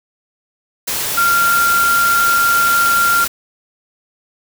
sine tone in noise, 1386 Hz, F6, 14 cents flat, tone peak -11 dBFS, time 1.17-3.25 s, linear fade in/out 10 ms, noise white, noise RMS -20 dBFS, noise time 0.87-3.28 s, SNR +6 dB, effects none

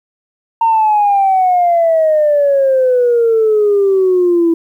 sine exponential sweep, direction down, 920 to 329.6 Hz, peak -7 dBFS, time 0.61-4.54 s, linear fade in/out 5 ms, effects tanh soft clip ceiling -4 dBFS + 8-bit

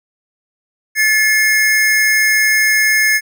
square tone pair together, 1733.6 / 2145 Hz, A6 / C7, -26 / +42 cents, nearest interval major third, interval 368 cents, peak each -14 dBFS, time 0.95-3.21 s, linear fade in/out 50 ms, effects none

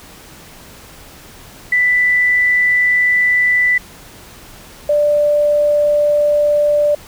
sine tone pair in turn, 1983 / 589.5 Hz, B6 / D5, +7 / +6 cents, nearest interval octave + major sixth, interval 2101 cents, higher first, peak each -10 dBFS, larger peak neither, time 1.72-3.78 / 4.89-6.95 s, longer neither, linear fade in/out 5 ms, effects pink hiss -39 dBFS RMS until 7.07 s

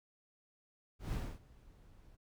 brown noise with ADSR envelope, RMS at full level -36 dBFS, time 0.99-2.17 s, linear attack 140 ms, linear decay 260 ms, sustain -24 dB, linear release 26 ms, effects none

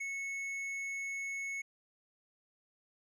sine tone with hard clipping, 2200 Hz, C#7, 14 cents flat, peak -38 dBFS, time 0-1.62 s, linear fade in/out 10 ms, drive 6 dB, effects none

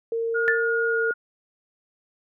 sine tone with pitch glide, 458.2 to 453.5 Hz, A#4 to A#4, -30 to -48 cents, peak -23 dBFS, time 0.12-1.11 s, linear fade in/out 2 ms, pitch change -18 cents, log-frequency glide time 0.89-0.97 s
sine tone, 1432 Hz, F6, 43 cents sharp, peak -23 dBFS, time 0.34-1.14 s, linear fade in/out 20 ms
sine tone with exponential decay, 1760 Hz, A6, in tune, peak -15 dBFS, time 0.48-0.7 s, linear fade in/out 0 ms, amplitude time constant 46 ms
effects none

